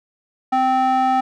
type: tone with band-pass filter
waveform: square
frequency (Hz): 259.9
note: C4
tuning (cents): -11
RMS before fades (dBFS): -17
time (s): 0.52-1.21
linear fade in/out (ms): 10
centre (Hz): 890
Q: 3.2
effects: none